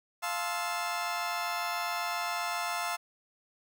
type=chord; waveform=30% pulse; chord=F major seventh; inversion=none; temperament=just; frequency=698.5 / 873.1 / 1047.7 / 1309.6 Hz; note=F5 / A5 / C6 / E6; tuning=0 / -14 / +2 / -12 cents; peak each=-33 / -36 / -35 / -35 dBFS; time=0.22-2.97 s; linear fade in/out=20 ms; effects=none